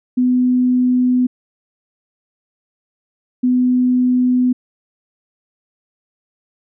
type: tone pair in turn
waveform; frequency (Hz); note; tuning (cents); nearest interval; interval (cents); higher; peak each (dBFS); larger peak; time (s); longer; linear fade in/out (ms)
sine; 250.6 / 250.6; B3 / B3; +25 / +25; unison; 0; neither; -11; neither; 0.17-1.27 / 3.43-4.53; neither; 10
effects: none